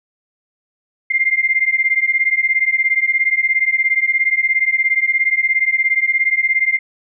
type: beating tone pair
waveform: sine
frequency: 2094 / 2111 Hz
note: C7 / C7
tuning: +1 / +15 cents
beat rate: 17 Hz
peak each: -16 dBFS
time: 1.1-6.79 s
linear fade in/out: 10 ms
effects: none